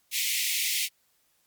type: high-pass noise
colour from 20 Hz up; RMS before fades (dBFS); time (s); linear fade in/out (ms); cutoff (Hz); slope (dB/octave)
pink; -28; 0.11-0.89; 50; 2000; 96
effects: white hiss -69 dBFS RMS until 1.46 s + Opus 48 kbps